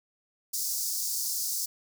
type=high-pass noise; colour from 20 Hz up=pink; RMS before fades=-31 dBFS; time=0.53-1.66 s; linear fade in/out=10 ms; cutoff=4800 Hz; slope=48 dB/octave; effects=none